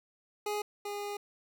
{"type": "tone pair in turn", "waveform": "25% pulse", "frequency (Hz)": [416.4, 409.2], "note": ["G#4", "G#4"], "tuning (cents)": [5, -26], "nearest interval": "unison", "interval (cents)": 31, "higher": "first", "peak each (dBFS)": [-28, -32], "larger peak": "first", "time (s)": [[0.46, 0.62], [0.85, 1.17]], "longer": "second", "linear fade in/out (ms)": 5, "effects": []}